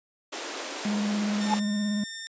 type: high-pass noise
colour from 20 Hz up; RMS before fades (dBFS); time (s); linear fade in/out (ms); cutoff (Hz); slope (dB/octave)
pink; -35; 0.32-1.6; 10; 280; 48
type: tone with vibrato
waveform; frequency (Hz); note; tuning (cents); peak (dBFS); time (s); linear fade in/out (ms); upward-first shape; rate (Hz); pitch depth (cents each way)
triangle; 207.7; G#3; 0; -23; 0.85-2.04; 5; square; 17; 22
type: tone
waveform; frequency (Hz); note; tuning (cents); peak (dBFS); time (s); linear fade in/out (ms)
10% pulse; 1809; A6; +48; -26; 1.41-2.27; 0
type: tone with exponential growth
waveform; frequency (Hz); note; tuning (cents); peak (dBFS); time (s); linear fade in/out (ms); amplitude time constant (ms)
sine; 855; A5; -50; -17; 1.42-1.54; 1; 25
effects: resampled to 16000 Hz